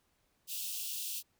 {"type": "high-pass noise", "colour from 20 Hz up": "white", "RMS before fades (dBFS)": -39, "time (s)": [0.47, 1.23], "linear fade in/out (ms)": 50, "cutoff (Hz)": 2600, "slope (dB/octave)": 96, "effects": ["pink hiss -75 dBFS RMS until 1.39 s"]}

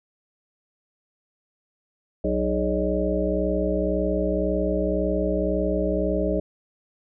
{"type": "harmonic tone with a mistuned harmonic", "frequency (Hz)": 61.9, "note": "B1", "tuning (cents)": 5, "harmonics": [1, 3, 5, 7, 9, 10], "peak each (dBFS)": [-28, -28, -28, -28, -28, -28], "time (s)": [2.24, 6.4], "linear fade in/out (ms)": 5, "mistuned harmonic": 7, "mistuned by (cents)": -74, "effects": []}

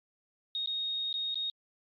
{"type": "tone with dropouts", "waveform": "sine", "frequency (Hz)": 3729, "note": "A#7", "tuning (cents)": 0, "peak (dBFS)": -31, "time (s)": [0.55, 1.5], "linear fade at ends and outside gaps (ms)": 1, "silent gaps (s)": [[0.66, 0.673], [1.128, 1.14], [1.344, 1.356]], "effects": ["Opus 48 kbps"]}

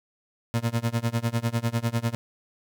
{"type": "tone with tremolo", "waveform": "30% pulse", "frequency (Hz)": 116.54, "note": "A#2", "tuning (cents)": 0, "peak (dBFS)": -18, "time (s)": [0.54, 2.15], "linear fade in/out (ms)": 0, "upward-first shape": "sine", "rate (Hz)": 10, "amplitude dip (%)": 95, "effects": []}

